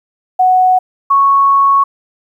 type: tone pair in turn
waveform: sine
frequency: 740 / 1106.7 Hz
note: F#5 / C#6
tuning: 0 / -3 cents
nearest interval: perfect fifth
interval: 697 cents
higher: second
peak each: -6 dBFS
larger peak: neither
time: 0.39-0.79 / 1.1-1.84 s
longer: second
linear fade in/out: 10 ms
effects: 8-bit